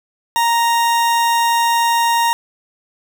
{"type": "tone", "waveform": "40% pulse", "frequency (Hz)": 932.3, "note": "A#5", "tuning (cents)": 0, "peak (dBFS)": -12, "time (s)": [0.36, 2.33], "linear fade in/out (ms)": 0, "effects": []}